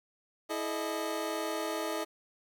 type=tone cluster; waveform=25% pulse; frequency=326.7 / 429.1 / 613 Hz; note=E4 / A4 / D#5; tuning=-15 / -43 / -26 cents; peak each=-33 / -34 / -33 dBFS; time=0.49-2.05 s; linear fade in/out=20 ms; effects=10-bit